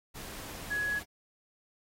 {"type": "tone in noise", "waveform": "sine", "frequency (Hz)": 1678, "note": "G#6", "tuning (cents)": 17, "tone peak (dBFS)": -29, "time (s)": [0.7, 1], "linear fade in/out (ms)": 20, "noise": "pink", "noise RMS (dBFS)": -44, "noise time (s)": [0.14, 1.04], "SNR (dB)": 12, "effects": ["AAC 48 kbps"]}